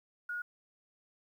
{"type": "tone", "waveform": "sine", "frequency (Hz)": 1443, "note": "F#6", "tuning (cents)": -44, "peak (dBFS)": -35, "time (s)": [0.29, 0.42], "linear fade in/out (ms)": 5, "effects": ["11-bit"]}